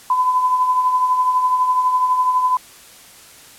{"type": "tone with tremolo", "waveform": "sine", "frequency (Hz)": 1009, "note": "B5", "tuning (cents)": 37, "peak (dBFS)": -11, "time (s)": [0.1, 2.57], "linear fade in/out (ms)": 2, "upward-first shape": "triangle", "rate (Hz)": 12, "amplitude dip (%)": 55, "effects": ["white hiss -43 dBFS RMS until 3.58 s", "low-pass 12000 Hz 12 dB/octave"]}